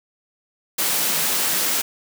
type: high-pass noise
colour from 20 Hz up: white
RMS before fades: -21 dBFS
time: 0.78-1.82 s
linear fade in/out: 10 ms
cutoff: 140 Hz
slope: 96 dB/octave
effects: none